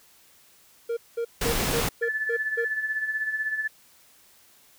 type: tone bursts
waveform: triangle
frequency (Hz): 466.2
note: A#4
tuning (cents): 0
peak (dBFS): -23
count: 7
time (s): 0.89-2.65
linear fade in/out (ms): 10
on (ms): 80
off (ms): 200
type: noise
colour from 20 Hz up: pink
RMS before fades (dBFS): -26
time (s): 1.41-1.89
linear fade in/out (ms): 5
type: tone with tremolo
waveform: sine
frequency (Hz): 1741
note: A6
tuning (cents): -19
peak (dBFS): -23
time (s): 2.02-3.68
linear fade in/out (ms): 10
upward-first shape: sine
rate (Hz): 16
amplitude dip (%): 60
effects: white hiss -57 dBFS RMS until 4.78 s